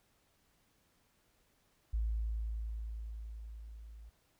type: tone with level ramp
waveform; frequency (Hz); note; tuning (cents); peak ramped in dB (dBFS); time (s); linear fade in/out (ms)
sine; 55; A1; 0; -30 to -49; 1.93-4.1; 10
effects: pink hiss -73 dBFS RMS until 4.39 s